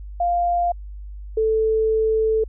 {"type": "tone pair in turn", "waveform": "sine", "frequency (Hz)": [698.5, 440], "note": ["F5", "A4"], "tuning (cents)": [0, 0], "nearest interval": "minor sixth", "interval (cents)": 800, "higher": "first", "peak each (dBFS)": [-17, -16], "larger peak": "second", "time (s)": [[0.2, 0.72], [1.37, 2.44]], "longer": "second", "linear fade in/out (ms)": 5, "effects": ["added 50 Hz sine -32 dBFS peak until 2.48 s"]}